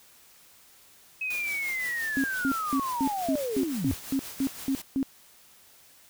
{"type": "linear sweep", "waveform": "sine", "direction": "down", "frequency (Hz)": [2572, 67], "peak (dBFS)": -28, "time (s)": [1.21, 3.94], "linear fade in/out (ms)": 5}
{"type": "noise with tremolo", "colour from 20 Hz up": "white", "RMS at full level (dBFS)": -39, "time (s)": [1.3, 4.82], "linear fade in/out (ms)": 5, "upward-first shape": "triangle", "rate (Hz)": 5.8, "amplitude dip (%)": 55}
{"type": "tone bursts", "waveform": "sine", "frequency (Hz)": 269.6, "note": "C#4", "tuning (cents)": -48, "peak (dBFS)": -23, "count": 11, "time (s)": [2.17, 5.029], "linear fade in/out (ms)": 0, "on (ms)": 69, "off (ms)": 210}
{"effects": ["white hiss -56 dBFS RMS until 6.09 s"]}